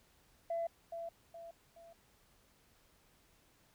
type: tone with echo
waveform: sine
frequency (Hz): 672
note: E5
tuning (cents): +33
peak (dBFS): -33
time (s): 0.5-0.67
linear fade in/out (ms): 5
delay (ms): 420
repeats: 3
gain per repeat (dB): -7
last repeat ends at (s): 1.93
effects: tanh soft clip ceiling -30 dBFS + pink hiss -69 dBFS RMS until 3.74 s